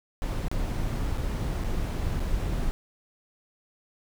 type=noise with dropouts; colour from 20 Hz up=brown; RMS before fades=-28 dBFS; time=0.22-2.71 s; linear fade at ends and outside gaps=0 ms; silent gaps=0.483-0.515 / 1.174-1.18 / 1.637-1.644 / 2.197-2.203 s; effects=none